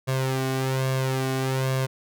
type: tone with flanger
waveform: sawtooth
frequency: 131.9 Hz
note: C3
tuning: 14 cents sharp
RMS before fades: -25 dBFS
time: 0.07-1.87 s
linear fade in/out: 20 ms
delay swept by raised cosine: 1.8 to 2.71 ms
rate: 1.2 Hz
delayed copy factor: +0.7
effects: none